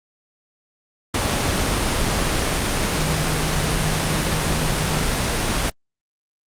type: tone in noise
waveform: sine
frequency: 155.56 Hz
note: D#3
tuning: in tune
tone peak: -24 dBFS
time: 2.94-5.02 s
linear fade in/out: 5 ms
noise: pink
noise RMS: -20 dBFS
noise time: 1.14-5.7 s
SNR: -7 dB
effects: low-pass 10000 Hz 12 dB/octave + Opus 32 kbps